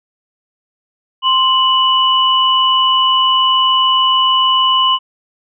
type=tone pair together; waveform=sine; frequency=1046.5 / 2960 Hz; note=C6 / F#7; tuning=0 / 0 cents; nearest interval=octave + tritone; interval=1800 cents; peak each=-12 dBFS; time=1.22-4.99 s; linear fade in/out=50 ms; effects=none